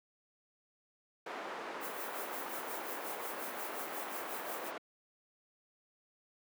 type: band-pass noise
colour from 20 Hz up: white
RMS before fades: -43 dBFS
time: 1.26-4.78 s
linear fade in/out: 5 ms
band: 320 to 1200 Hz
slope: 12 dB/octave
type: noise with tremolo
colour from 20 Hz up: violet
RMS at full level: -43 dBFS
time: 1.8-4.72 s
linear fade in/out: 50 ms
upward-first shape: sine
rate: 5.6 Hz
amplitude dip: 65%
effects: high-pass 200 Hz 12 dB/octave